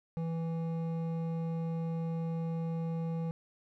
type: tone with hard clipping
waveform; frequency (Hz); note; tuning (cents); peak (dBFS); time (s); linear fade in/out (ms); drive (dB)
sine; 164.81; E3; 0; -34; 0.17-3.31; 0; 10
effects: none